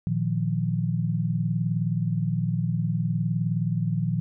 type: chord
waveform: sine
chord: Bb suspended fourth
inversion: none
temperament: just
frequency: 116.54 / 155.39 / 174.81 Hz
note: Bb2 / Eb3 / F3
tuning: 0 / -2 / +2 cents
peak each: -27 dBFS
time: 0.07-4.2 s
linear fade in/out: 0 ms
effects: none